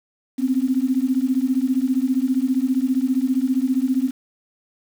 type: beating tone pair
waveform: sine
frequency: 252.8 / 267.8 Hz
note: B3 / C4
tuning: +41 / +40 cents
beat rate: 15 Hz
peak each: -20 dBFS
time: 0.38-4.11 s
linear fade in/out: 20 ms
effects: 7-bit